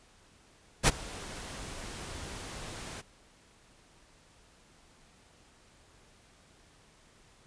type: noise with ADSR envelope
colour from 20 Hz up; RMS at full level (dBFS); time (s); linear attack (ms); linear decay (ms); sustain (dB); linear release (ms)
pink; -19; 0.83-3.02; 46; 27; -23; 22
effects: pink hiss -61 dBFS RMS until 7.46 s + resampled to 22050 Hz